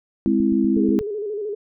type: chord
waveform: sine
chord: Ab augmented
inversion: none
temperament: equal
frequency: 207.7 / 261.6 / 329.6 Hz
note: Ab3 / C4 / E4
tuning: 0 / 0 / 0 cents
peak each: -20 dBFS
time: 0.26-0.99 s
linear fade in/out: 0 ms
type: click train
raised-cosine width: 5 ms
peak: -24 dBFS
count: 7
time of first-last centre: 0.28-1.011 s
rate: 8.21 Hz
type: tone with vibrato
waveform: sine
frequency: 417 Hz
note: G#4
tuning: 7 cents sharp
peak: -24 dBFS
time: 0.76-1.55 s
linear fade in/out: 10 ms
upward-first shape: square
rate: 13 Hz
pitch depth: 59 cents each way
effects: none